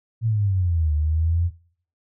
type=exponential two-way sweep; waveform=sine; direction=down then up; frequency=116.54 to 74.7 to 87.7 Hz; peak=-18 dBFS; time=0.21-1.51 s; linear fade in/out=50 ms; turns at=0.94 s; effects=noise-tail reverb RT60 0.5 s tail -17 dB re dry